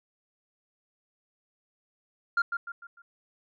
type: tone with echo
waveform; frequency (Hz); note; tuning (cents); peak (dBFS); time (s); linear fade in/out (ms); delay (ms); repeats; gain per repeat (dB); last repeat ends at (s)
sine; 1396.9; F6; 0; -19; 2.37-2.42; 5; 150; 4; -8; 3.02
effects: tanh soft clip ceiling -20 dBFS